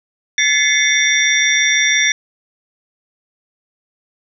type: tone cluster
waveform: sine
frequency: 1727 / 2044 / 2190 / 3558 / 5730 Hz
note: A6 / C7 / C#7 / A7 / F8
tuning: -33 / -41 / -22 / +19 / +44 cents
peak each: -18 dBFS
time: 0.38-2.12 s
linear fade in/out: 2 ms
effects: none